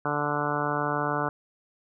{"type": "harmonic tone", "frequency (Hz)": 146.83, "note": "D3", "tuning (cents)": 0, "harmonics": [1, 2, 3, 4, 5, 6, 7, 8, 9, 10], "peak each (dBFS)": [-34, -34, -34, -34, -34, -34, -34, -34, -34, -34], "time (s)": [0.05, 1.29], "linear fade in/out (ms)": 2, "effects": []}